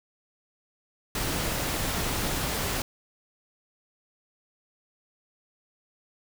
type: noise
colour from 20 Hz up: pink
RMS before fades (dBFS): -29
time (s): 1.15-2.82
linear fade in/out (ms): 2
effects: none